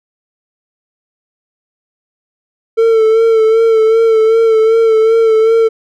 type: tone with vibrato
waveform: triangle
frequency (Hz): 447.3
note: A4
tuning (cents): +28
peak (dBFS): -4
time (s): 2.77-5.69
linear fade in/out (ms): 20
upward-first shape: sine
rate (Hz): 2.6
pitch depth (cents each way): 34
effects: none